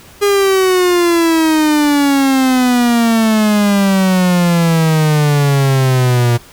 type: exponential sweep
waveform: 45% pulse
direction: down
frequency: 409.7 to 118 Hz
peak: -9 dBFS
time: 0.21-6.38 s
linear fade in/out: 20 ms
effects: pink hiss -40 dBFS RMS until 6.52 s